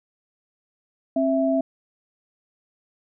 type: tone pair together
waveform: sine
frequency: 268.1 / 659.3 Hz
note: C4 / E5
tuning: +42 / 0 cents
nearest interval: octave + major third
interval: 1558 cents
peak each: -21 dBFS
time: 1.16-1.61 s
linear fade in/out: 5 ms
effects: none